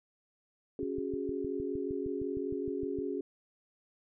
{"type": "chord", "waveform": "sine", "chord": "C# suspended fourth", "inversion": "none", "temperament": "equal", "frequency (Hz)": [277.2, 370, 415.3], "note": ["C#4", "F#4", "G#4"], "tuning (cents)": [0, 0, 0], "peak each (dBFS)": -37, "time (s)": [0.79, 3.21], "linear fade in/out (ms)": 2}
{"type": "click train", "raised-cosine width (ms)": 5, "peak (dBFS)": -31, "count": 15, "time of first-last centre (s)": [0.83, 2.987], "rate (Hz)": 6.49}
{"effects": []}